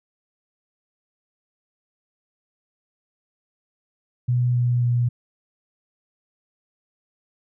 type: tone with pitch steps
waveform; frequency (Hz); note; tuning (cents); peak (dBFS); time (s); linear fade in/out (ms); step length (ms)
sine; 123.1 / 122.04 / 120.99; B2 / B2 / B2; -5 / -20 / -35; -17; 4.28-5.09; 10; 270
effects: none